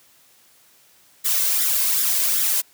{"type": "noise with flanger", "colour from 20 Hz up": "blue", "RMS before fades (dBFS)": -20, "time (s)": [1.24, 2.62], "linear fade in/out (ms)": 20, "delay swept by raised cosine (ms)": [0.55, 1.95], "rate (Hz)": 2.6, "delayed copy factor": 0.55, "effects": ["white hiss -55 dBFS RMS until 2.73 s", "high-pass 80 Hz 12 dB/octave"]}